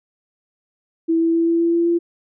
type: tone with pitch steps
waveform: sine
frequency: 328.5 / 330.6 / 332.7 / 334.8 / 337 / 339.1 / 341.3 Hz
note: E4 / E4 / E4 / E4 / E4 / E4 / F4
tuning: -6 / +5 / +16 / +27 / +38 / +49 / -40 cents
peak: -14 dBFS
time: 1.08-1.99 s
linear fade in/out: 20 ms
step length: 130 ms
effects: none